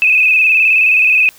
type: tone with vibrato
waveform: sine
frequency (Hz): 2559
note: D#7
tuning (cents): +48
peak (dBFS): -7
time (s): 0.02-1.29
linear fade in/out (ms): 0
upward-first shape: square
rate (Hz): 19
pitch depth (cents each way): 45
effects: white hiss -43 dBFS RMS until 1.38 s